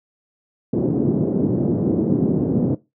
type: band-pass noise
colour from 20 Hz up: white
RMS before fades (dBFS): -19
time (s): 0.73-2.75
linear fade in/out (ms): 5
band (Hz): 120 to 360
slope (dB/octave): 24
effects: noise-tail reverb RT60 0.2 s tail -17 dB re dry